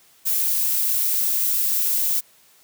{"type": "noise", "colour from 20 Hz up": "violet", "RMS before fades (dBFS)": -21, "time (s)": [0.25, 2.21], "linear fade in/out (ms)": 20, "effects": ["white hiss -55 dBFS RMS until 2.63 s", "high-pass 80 Hz 12 dB/octave"]}